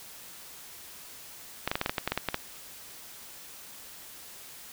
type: clicks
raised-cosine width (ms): 0.3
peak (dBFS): -11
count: 12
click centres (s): 1.676 / 1.715 / 1.755 / 1.814 / 1.861 / 1.895 / 1.982 / 2.076 / 2.12 / 2.176 / 2.287 / 2.344
effects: white hiss -47 dBFS RMS until 4.72 s